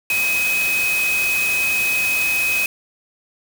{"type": "tone in noise", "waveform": "sine", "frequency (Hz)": 2530, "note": "D#7", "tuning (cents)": 28, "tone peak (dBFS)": -17, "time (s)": [0.1, 2.66], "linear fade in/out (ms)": 2, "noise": "white", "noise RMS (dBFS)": -26, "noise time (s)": [0.1, 2.66], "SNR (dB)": 6, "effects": []}